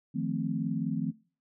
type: chord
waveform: sine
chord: F dominant seventh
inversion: third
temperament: equal with one note detuned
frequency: 155.56 / 174.61 / 220 / 259.8 Hz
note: Eb3 / F3 / A3 / C4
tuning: 0 / 0 / 0 / -12 cents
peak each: -34 dBFS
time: 0.14-1.12 s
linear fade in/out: 20 ms
effects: noise-tail reverb RT60 0.4 s tail -23 dB re dry